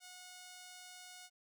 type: tone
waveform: 5% pulse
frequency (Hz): 728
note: F#5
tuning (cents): -28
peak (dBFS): -40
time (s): 0-1.3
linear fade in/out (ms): 50
effects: none